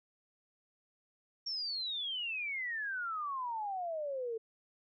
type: exponential sweep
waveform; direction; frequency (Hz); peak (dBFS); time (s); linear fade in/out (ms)
sine; down; 5570 to 440; -35; 1.46-4.38; 10
effects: none